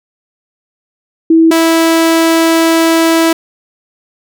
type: tone pair in turn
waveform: sine / sawtooth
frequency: 325.7 / 328 Hz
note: E4 / E4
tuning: -21 / -9 cents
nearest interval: unison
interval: 12 cents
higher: second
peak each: -3 dBFS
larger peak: neither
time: 1.3-1.51 / 1.51-3.33 s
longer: second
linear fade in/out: 5 ms
effects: none